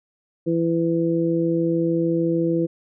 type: harmonic tone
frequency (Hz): 166.6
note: E3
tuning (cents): +19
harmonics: 1 / 2 / 3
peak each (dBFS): -24 / -20 / -25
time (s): 0.46-2.67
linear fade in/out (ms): 20
effects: none